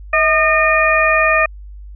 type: harmonic tone with a mistuned harmonic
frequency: 610 Hz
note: D#5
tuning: 34 cents flat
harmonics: 1 / 2 / 3 / 4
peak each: -16 / -16 / -16 / -16 dBFS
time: 0.13-1.46 s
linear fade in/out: 5 ms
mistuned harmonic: 1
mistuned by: +78 cents
effects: added 50 Hz sine -31 dBFS peak until 1.95 s